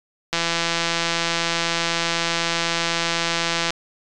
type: click train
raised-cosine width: 0.2 ms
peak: -4 dBFS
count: 568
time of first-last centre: 0.33-3.705 s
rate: 168 Hz
effects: resampled to 24000 Hz